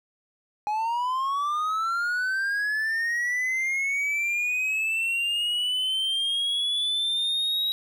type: linear sweep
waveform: triangle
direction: up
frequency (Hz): 830.6 to 3844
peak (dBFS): -22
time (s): 0.67-7.72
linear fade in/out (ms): 0
effects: none

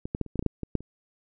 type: clicks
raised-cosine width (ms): 3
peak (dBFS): -20 / -15 / -13 / -29 / -21 / -11 / -22 / -10 / -19 / -10 / -30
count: 11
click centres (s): 0.055 / 0.149 / 0.213 / 0.263 / 0.357 / 0.393 / 0.426 / 0.463 / 0.633 / 0.753 / 0.806
effects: none

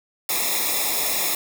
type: noise with comb filter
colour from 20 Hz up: white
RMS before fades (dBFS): -23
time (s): 0.29-1.35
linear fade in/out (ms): 2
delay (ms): 0.66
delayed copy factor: -1
effects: none

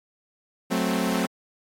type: chord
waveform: sawtooth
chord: F# diminished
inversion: none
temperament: equal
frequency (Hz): 185 / 220 / 261.6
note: F#3 / A3 / C4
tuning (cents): 0 / 0 / 0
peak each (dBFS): -23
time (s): 0.7-1.27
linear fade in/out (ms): 20
effects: AAC 48 kbps

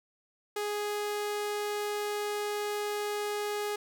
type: tone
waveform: sawtooth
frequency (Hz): 415.3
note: G#4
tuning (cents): 0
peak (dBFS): -27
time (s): 0.56-3.76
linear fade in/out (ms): 5
effects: none

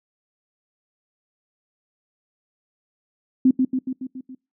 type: tone with echo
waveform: sine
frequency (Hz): 258.9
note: C4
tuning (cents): -18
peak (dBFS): -11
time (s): 3.45-3.51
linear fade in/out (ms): 5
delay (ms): 140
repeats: 6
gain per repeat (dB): -4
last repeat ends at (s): 4.35
effects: noise-tail reverb RT60 0.3 s tail -26 dB re dry

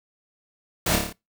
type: noise with echo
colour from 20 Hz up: pink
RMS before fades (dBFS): -23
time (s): 0.86-0.96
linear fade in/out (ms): 5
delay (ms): 28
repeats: 6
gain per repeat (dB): -3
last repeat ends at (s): 1.128
effects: noise-tail reverb RT60 0.2 s tail -22 dB re dry

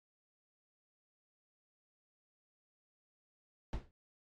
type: noise with exponential decay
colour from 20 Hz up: brown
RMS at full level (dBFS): -33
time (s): 3.73-3.91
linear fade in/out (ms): 1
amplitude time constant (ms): 38
effects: low-pass 5000 Hz 12 dB/octave + AAC 64 kbps

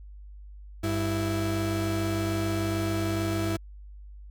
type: tone pair together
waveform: 35% pulse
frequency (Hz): 98 / 329.6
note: G2 / E4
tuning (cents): 0 / 0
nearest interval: octave + major sixth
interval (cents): 2100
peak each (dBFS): -27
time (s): 0.83-3.57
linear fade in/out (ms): 10
effects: added 50 Hz sine -42 dBFS peak until 4.3 s

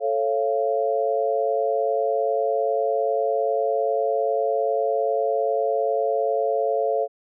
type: chord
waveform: sine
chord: A augmented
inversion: none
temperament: just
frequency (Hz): 440 / 550 / 687.5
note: A4 / C#5 / E#5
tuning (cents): 0 / -14 / -27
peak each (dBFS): -24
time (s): 0-7.08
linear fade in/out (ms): 50
effects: none

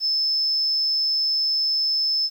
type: tone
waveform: sine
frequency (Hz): 5250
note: E8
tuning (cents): -8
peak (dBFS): -18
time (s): 0-2.3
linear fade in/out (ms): 50
effects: tanh soft clip ceiling -15 dBFS + 9-bit

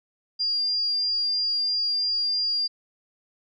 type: tone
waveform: sine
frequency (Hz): 4801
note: D8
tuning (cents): +37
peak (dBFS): -22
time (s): 0.39-2.68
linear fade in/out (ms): 20
effects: none

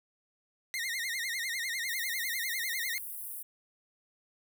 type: tone with vibrato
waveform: sawtooth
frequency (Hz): 1975.5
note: B6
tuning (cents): 0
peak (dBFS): -29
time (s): 0.74-2.98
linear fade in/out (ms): 0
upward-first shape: sine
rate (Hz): 10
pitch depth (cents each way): 150
type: high-pass noise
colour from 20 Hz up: pink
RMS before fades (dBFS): -41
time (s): 1.88-3.43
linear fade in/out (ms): 10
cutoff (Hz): 10000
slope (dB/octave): 48
effects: none

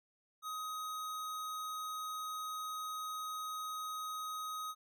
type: tone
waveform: square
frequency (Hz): 1258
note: D#6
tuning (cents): +19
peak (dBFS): -40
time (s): 0.42-4.75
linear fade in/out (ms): 50
effects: none

